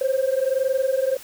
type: tone pair together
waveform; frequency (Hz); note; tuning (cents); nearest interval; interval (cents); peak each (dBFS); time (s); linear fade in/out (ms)
sine; 518 / 539.4; C5 / C#5; -17 / -47; minor second; 70; -20; 0.01-1.17; 5
effects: tanh soft clip ceiling -15 dBFS + white hiss -43 dBFS RMS until 1.23 s